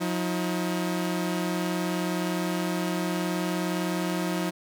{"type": "tone pair together", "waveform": "sawtooth", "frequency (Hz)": [178.95, 318.5], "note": ["F3", "D#4"], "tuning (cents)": [42, 41], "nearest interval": "minor seventh", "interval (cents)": 999, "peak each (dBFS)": [-24, -26], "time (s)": [0, 4.51], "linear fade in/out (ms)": 20, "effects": []}